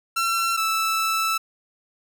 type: tone pair in turn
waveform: sawtooth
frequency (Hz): 1352 / 1318.1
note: E6 / E6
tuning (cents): +43 / -1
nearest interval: unison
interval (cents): 44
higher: first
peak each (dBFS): -17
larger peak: neither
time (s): 0.16-0.57 / 0.57-1.38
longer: second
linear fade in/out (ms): 10
effects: none